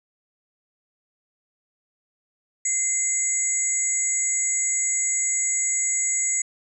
sine tone cluster, 2068 / 6780 / 7750 Hz, C7 / G#8 / B8, -21 / +35 / -34 cents, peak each -31 / -25 / -23 dBFS, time 2.65-6.42 s, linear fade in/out 5 ms, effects none

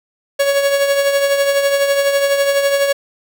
45% pulse tone with tremolo, 559 Hz, C#5, 14 cents sharp, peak -10 dBFS, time 0.39-2.93 s, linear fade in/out 10 ms, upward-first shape triangle, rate 12 Hz, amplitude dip 55%, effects none

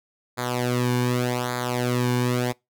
sawtooth tone with flanger, 123.47 Hz, B2, in tune, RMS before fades -24 dBFS, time 0.37-2.53 s, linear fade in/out 20 ms, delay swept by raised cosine 0.35 to 1.55 ms, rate 0.85 Hz, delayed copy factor -0.8, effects noise-tail reverb RT60 0.2 s tail -24 dB re dry

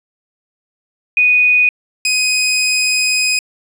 sine / 20% pulse tone pair in turn, 2480 / 2507 Hz, D#7 / D#7, -6 / +12 cents, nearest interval unison, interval 18 cents, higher second, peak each -8 dBFS, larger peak neither, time 1.17-1.69 / 2.05-3.39 s, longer second, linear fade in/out 2 ms, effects resampled to 32000 Hz + 8-bit

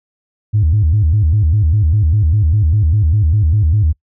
sine tone with vibrato, 90.7 Hz, F#2, 34 cents flat, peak -8 dBFS, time 0.53-3.93 s, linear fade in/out 20 ms, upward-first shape square, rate 5 Hz, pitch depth 270 cents each way, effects noise-tail reverb RT60 0.1 s tail -24 dB re dry + tanh soft clip ceiling -5 dBFS

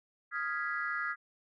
sine chord, F half-diminished seventh, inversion third, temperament equal with one note detuned, 1244.5 / 1396.9 / 1661.2 / 1967.6 Hz, Eb6 / F6 / Ab6 / Cb7, 0 / 0 / 0 / -7 cents, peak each -38 / -37 / -36 / -39 dBFS, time 0.31-1.16 s, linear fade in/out 50 ms, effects tanh soft clip ceiling -22 dBFS

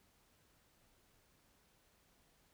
silence, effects pink hiss -72 dBFS RMS until 2.53 s

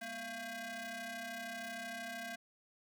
sawtooth ring-modulated tone, 449.4 Hz, A4, 37 cents sharp, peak -35 dBFS, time 0.01-2.36 s, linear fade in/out 10 ms, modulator 1140 Hz, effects none

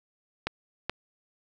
clicks, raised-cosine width 0.3 ms, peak -12 dBFS, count 2, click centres 0.47 / 0.896 s, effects none

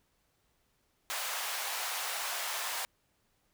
pink high-pass noise, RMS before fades -36 dBFS, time 1.1-2.85 s, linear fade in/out 0 ms, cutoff 710 Hz, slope 24 dB/octave, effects pink hiss -74 dBFS RMS until 3.53 s

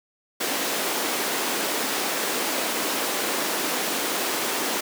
pink high-pass noise, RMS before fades -26 dBFS, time 0.4-4.81 s, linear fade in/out 10 ms, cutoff 260 Hz, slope 24 dB/octave, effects none

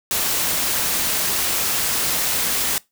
white noise, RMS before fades -21 dBFS, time 0.11-2.78 s, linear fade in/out 0 ms, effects noise-tail reverb RT60 0.2 s tail -22 dB re dry

